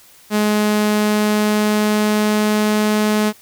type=tone with pitch glide; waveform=sawtooth; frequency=210.7 to 212.4 Hz; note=G#3 to G#3; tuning=+25 to +39 cents; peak=-10 dBFS; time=0.3-3.33 s; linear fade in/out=50 ms; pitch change=+14 cents; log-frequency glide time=0.87-2.97 s; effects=white hiss -47 dBFS RMS until 3.41 s